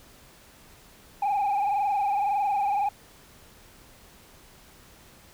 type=tone with frequency modulation; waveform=sine; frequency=810 Hz; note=G#5; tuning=43 cents flat; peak=-20 dBFS; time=1.22-2.89 s; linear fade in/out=5 ms; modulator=21.8 Hz; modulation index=1.5; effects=tanh soft clip ceiling -21 dBFS + pink hiss -53 dBFS RMS until 5.33 s